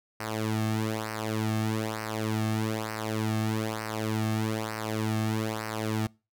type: tone with flanger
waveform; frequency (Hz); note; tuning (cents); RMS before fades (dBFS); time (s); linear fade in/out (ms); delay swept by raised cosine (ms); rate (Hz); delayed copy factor
sawtooth; 109.5; A2; -8; -30; 0.2-6.07; 5; 0.28 to 2.08; 1.1; -0.8
effects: noise-tail reverb RT60 0.3 s tail -25 dB re dry